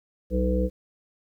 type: harmonic tone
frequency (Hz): 62.7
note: B1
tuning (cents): +27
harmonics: 1 / 3 / 5 / 7 / 8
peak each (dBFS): -24 / -27 / -31 / -34 / -27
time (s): 0.3-0.7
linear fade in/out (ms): 50
effects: 10-bit